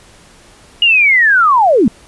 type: linear sweep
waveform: sine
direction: down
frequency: 2894 to 188.4 Hz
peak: -6 dBFS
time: 0.82-1.88 s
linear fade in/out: 2 ms
effects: pink hiss -43 dBFS RMS until 2.07 s + resampled to 24000 Hz